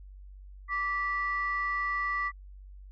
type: tone pair together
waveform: sine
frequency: 1166 / 1961 Hz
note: D6 / B6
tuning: -13 / -13 cents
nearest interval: major sixth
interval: 900 cents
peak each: -30 / -30 dBFS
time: 0.68-2.32 s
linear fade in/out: 50 ms
effects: tanh soft clip ceiling -21 dBFS + added 48 Hz sine -45 dBFS peak until 2.91 s